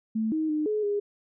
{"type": "tone with pitch steps", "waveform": "sine", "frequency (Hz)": [220.4, 314.2, 304.9, 425.2, 409.5], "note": ["A3", "D#4", "D#4", "G#4", "G#4"], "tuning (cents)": [3, 17, -35, 41, -24], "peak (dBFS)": -24, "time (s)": [0.15, 1], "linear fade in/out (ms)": 10, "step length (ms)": 170, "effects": []}